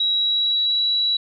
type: tone with pitch glide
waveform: sine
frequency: 3870 to 3915 Hz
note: B7 to B7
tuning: -36 to -16 cents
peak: -17 dBFS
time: 0-1.17 s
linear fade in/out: 5 ms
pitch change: +20 cents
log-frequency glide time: 0.12-0.85 s
effects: none